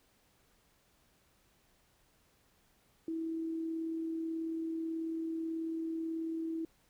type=tone with amplitude modulation; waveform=sine; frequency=325.6 Hz; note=E4; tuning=21 cents flat; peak=-33 dBFS; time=3.08-6.65 s; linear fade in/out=2 ms; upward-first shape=sine; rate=38.3 Hz; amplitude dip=25%; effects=pink hiss -70 dBFS RMS until 6.89 s